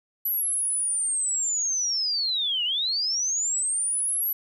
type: linear two-way sweep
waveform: sine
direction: down then up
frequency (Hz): 11880 to 2794 to 11880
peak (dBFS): -23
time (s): 0.25-4.33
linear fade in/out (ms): 5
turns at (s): 2.64
effects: 10-bit